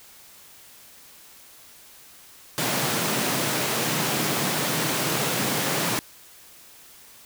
pink high-pass noise, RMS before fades -25 dBFS, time 2.58-5.99 s, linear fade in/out 0 ms, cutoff 120 Hz, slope 48 dB/octave, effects white hiss -49 dBFS RMS until 7.25 s

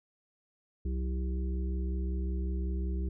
harmonic tone with a mistuned harmonic, 65.41 Hz, C2, in tune, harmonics 1 / 3 / 5 / 6, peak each -30 / -40 / -44 / -46 dBFS, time 0.85-3.09 s, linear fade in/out 5 ms, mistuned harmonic 3, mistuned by -110 cents, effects none

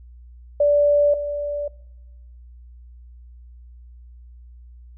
sine tone pair in turn, 582 / 582 Hz, D5 / D5, -16 / -16 cents, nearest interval unison, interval 0 cents, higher neither, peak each -13 / -23 dBFS, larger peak first, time 0.6-1.14 / 1.14-1.68 s, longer neither, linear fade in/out 5 ms, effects noise-tail reverb RT60 1.0 s tail -23 dB re dry + added 60 Hz sine -41 dBFS peak until 4.97 s

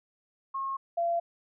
sine tone pair in turn, 1082 / 683 Hz, C#6 / F5, -42 / -39 cents, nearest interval minor sixth, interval 797 cents, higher first, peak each -30 / -25 dBFS, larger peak second, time 0.54-0.77 / 0.97-1.2 s, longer neither, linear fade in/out 10 ms, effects none

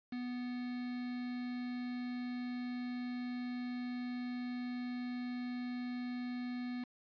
triangle tone with quantisation, 246.9 Hz, B3, in tune, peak -36 dBFS, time 0.12-6.84 s, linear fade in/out 5 ms, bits 8, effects resampled to 11025 Hz

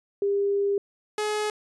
sine / sawtooth tone pair in turn, 401 / 423 Hz, G4 / G#4, +39 / +32 cents, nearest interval minor second, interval 93 cents, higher second, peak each -21 dBFS, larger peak neither, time 0.22-0.78 / 1.18-1.5 s, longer first, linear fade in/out 2 ms, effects resampled to 24000 Hz

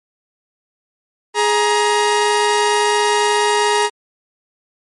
sawtooth tone pair together, 417.1 / 944 Hz, G#4 / A#5, +7 / +22 cents, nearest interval octave + major second, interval 1415 cents, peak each -12 dBFS, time 1.34-3.9 s, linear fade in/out 50 ms, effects MP3 48 kbps

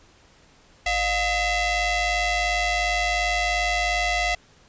sawtooth ring-modulated tone, 659.3 Hz, E5, in tune, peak -14 dBFS, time 0.86-4.35 s, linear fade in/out 5 ms, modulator 1370 Hz, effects pink hiss -55 dBFS RMS until 4.68 s + resampled to 16000 Hz

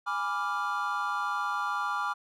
triangle chord, G# diminished seventh, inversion none, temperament equal with one note detuned, 825.8 / 987.8 / 1174.7 / 1396.9 Hz, G#5 / B5 / D6 / F6, -10 / 0 / 0 / 0 cents, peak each -34 / -34 / -30 / -32 dBFS, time 0.06-2.14 s, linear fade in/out 20 ms, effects none

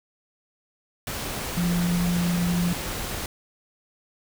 sine tone in noise, 174.61 Hz, F3, in tune, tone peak -21 dBFS, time 1.57-2.73 s, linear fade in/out 2 ms, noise pink, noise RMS -31 dBFS, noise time 1.07-3.26 s, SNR +7 dB, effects none

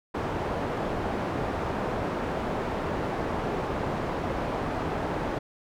white low-pass noise, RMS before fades -30 dBFS, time 0.14-5.39 s, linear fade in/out 10 ms, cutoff 770 Hz, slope 12 dB/octave, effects none

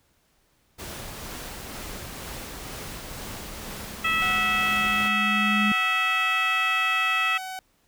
pink noise with tremolo, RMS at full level -36 dBFS, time 0.78-5.09 s, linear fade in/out 20 ms, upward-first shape triangle, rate 2.1 Hz, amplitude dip 25%
sine tone with exponential growth, 208 Hz, G#3, 3 cents sharp, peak -21 dBFS, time 2.68-5.72 s, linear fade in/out 2 ms, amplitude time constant 660 ms
harmonic tone, 652 Hz, E5, 19 cents flat, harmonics 2 / 3 / 4 / 5, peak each -26 / -27 / -25 / -31 dBFS, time 4.04-7.38 s, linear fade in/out 10 ms
sawtooth tone with pitch glide, 740 to 752.1 Hz, F#5 to F#5, 0 to +28 cents, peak -29 dBFS, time 4.22-7.59 s, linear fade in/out 0 ms, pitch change +28 cents, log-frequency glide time 4.45-6.64 s
effects pink hiss -66 dBFS RMS until 7.87 s

